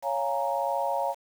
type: chord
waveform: sine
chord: Bb minor seventh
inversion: first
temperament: equal with one note detuned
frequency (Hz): 556.9 / 698.5 / 830.6 / 932.3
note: Db5 / F5 / Ab5 / Bb5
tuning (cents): +8 / 0 / 0 / 0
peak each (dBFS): -30 / -31 / -32 / -30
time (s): 0.02-1.15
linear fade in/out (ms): 50
effects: 8-bit